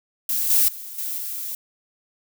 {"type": "noise with level steps", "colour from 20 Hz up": "violet", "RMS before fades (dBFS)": [-23, -17, -36, -28, -30], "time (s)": [0.29, 1.55], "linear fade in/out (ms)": 2, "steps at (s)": [0.5, 0.68, 0.98, 1.18], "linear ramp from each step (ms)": 5, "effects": []}